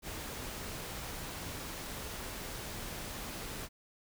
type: noise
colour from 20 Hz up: pink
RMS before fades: -42 dBFS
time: 0.02-3.69 s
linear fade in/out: 50 ms
effects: none